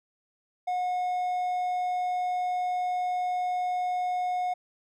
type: tone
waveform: triangle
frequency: 725 Hz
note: F#5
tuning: 35 cents flat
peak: -24 dBFS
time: 0.67-4.54 s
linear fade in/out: 10 ms
effects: none